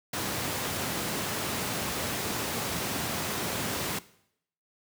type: high-pass noise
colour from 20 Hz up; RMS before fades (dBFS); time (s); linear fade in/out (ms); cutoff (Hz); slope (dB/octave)
pink; -32; 0.13-3.99; 5; 100; 12
effects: noise-tail reverb RT60 0.7 s tail -18 dB re dry + high-pass 60 Hz 12 dB/octave